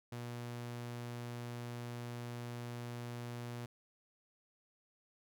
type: tone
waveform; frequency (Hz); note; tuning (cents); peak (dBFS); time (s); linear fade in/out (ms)
sawtooth; 120; B2; -49; -38; 0.12-3.66; 5
effects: none